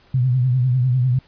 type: tone with vibrato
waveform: sine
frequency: 126.6 Hz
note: B2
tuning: 43 cents sharp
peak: -14 dBFS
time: 0.14-1.19 s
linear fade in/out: 5 ms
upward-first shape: triangle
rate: 10 Hz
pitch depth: 92 cents each way
effects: pink hiss -54 dBFS RMS until 1.27 s + resampled to 11025 Hz